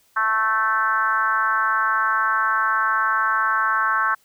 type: tone with frequency modulation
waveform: sine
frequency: 1318.5 Hz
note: E6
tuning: in tune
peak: -17 dBFS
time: 0.16-4.15 s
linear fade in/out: 10 ms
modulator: 221 Hz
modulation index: 1.5
effects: white hiss -60 dBFS RMS until 4.24 s